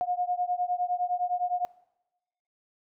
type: beating tone pair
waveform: sine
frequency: 713 / 722.8 Hz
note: F5 / F#5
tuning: +36 / -41 cents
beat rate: 9.8 Hz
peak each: -29 dBFS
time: 0.01-1.65 s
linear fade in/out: 0 ms
effects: noise-tail reverb RT60 0.9 s tail -21 dB re dry